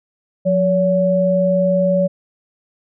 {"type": "tone pair together", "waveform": "sine", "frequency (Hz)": [179.4, 566.8], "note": ["F3", "C#5"], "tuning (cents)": [47, 38], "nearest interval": "octave + minor sixth", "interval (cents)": 1991, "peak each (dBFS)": [-17, -14], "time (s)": [0.45, 2.08], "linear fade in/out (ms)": 20, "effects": []}